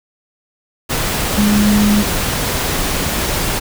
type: tone in noise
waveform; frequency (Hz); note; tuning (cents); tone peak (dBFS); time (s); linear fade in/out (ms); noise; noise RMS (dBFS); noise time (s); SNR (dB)
sine; 207.7; G#3; 0; -10; 1.37-2.03; 20; pink; -18; 0.89-3.6; +5
effects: none